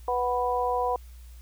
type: harmonic tone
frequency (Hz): 246.9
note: B3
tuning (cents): 0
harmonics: 2 / 3 / 4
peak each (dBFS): -28 / -28 / -28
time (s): 0.08-0.96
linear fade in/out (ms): 2
effects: added 60 Hz sine -43 dBFS peak until 1.41 s + white hiss -59 dBFS RMS until 1.41 s